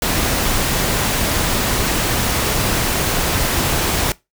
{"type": "noise", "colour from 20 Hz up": "pink", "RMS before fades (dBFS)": -18, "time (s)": [0.02, 4.12], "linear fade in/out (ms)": 2, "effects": ["noise-tail reverb RT60 0.2 s tail -20 dB re dry"]}